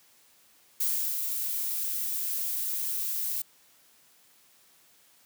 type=noise with ADSR envelope; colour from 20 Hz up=violet; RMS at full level=-27 dBFS; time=0.8-3.42 s; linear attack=8 ms; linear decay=330 ms; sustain=-4 dB; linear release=5 ms; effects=white hiss -61 dBFS RMS until 5.25 s + high-pass 100 Hz 12 dB/octave